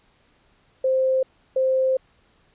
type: tone bursts at uneven times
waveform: sine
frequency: 523.3 Hz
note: C5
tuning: in tune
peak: -17 dBFS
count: 2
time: 0.84-1.23 / 1.56-1.97 s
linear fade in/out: 5 ms
effects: pink hiss -61 dBFS RMS until 2.54 s + resampled to 8000 Hz